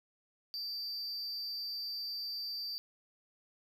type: tone with amplitude modulation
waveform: triangle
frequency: 4674 Hz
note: D8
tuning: 9 cents flat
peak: -34 dBFS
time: 0.54-2.78 s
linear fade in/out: 0 ms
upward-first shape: sine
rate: 272 Hz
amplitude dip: 45%
effects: 12-bit